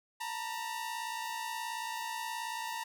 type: tone pair together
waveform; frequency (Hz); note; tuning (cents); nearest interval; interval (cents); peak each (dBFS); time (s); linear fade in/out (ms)
sawtooth; 901.4 / 960; A5 / B5; +42 / -49; minor second; 109; -35 / -36; 0.2-2.84; 10
effects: none